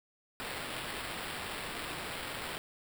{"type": "noise with sample-and-hold", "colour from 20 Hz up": "white", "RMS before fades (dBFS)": -40, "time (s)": [0.4, 2.58], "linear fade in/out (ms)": 0, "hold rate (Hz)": 6300, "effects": []}